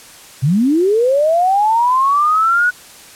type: linear sweep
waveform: sine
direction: up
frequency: 120.7 to 1480 Hz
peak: -10 dBFS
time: 0.42-2.71 s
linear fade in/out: 20 ms
effects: white hiss -39 dBFS RMS until 3.15 s + low-pass 11000 Hz 12 dB/octave